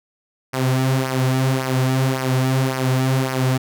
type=tone with flanger; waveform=sawtooth; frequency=130.81 Hz; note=C3; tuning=in tune; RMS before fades=-19 dBFS; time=0.53-3.58 s; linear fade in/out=10 ms; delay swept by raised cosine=0.26 to 5.76 ms; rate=1.8 Hz; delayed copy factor=-0.65; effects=none